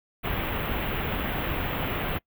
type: band-stop noise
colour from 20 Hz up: pink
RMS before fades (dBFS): -29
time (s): 0.23-2.19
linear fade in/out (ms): 20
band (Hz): 3300 to 14000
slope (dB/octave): 48
effects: noise-tail reverb RT60 0.1 s tail -24 dB re dry